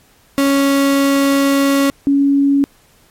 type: tone pair in turn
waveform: 35% pulse / sine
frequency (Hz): 277.2 / 279.6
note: C#4 / C#4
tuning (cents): 0 / +15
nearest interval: unison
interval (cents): 15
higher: second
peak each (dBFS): -9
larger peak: neither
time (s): 0.38-1.9 / 2.07-2.64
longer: first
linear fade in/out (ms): 0
effects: pink hiss -51 dBFS RMS until 3.1 s + MP3 64 kbps